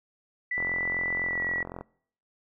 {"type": "tone with pitch glide", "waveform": "sine", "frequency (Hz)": [1975.5, 1937.1], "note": ["B6", "B6"], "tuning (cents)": [0, -34], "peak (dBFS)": -27, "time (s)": [0.51, 1.63], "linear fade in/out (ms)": 5, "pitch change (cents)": -34, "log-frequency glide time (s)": [1.23, 1.43]}
{"type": "click train", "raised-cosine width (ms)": 1, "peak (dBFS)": -23, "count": 55, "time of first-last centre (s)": [0.58, 1.81], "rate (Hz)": 43.9}
{"effects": ["noise-tail reverb RT60 0.6 s tail -24 dB re dry"]}